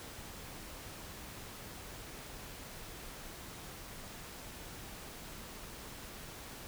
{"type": "silence", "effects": ["pink hiss -48 dBFS RMS until 6.67 s"]}